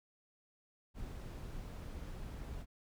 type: noise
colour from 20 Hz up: brown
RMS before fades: -45 dBFS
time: 0.94-2.66 s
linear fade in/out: 50 ms
effects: none